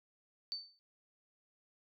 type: tone with exponential decay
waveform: sine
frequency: 4547 Hz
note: C#8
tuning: 43 cents sharp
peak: -34 dBFS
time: 0.52-0.79 s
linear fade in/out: 0 ms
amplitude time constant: 57 ms
effects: none